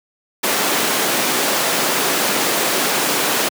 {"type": "high-pass noise", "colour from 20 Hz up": "pink", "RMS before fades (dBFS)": -18, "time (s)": [0.43, 3.49], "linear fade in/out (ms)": 10, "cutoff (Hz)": 280, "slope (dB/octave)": 12, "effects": ["high-pass 150 Hz 12 dB/octave"]}